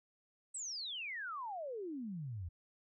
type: exponential sweep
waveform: sine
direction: down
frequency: 8300 to 79.5 Hz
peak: -40 dBFS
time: 0.54-2.49 s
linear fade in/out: 10 ms
effects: none